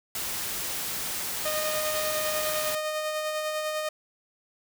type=noise; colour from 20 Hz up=white; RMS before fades=-32 dBFS; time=0.15-2.75 s; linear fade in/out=2 ms
type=tone with tremolo; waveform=sawtooth; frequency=616 Hz; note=D#5; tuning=17 cents flat; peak=-23 dBFS; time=1.45-3.89 s; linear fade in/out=5 ms; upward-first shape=sine; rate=10 Hz; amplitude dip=30%
effects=none